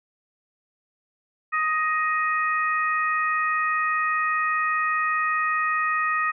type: harmonic tone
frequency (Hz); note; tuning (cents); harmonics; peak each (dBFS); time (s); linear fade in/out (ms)
625; D#5; +8; 2 / 3 / 4; -23 / -25 / -32; 1.52-6.32; 20
effects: none